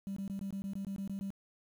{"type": "tone bursts", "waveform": "sine", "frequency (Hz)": 196, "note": "G3", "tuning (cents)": 0, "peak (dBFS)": -34, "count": 11, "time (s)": [0.07, 1.304], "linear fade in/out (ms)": 0, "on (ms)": 94, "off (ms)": 20, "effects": ["tanh soft clip ceiling -34 dBFS", "10-bit"]}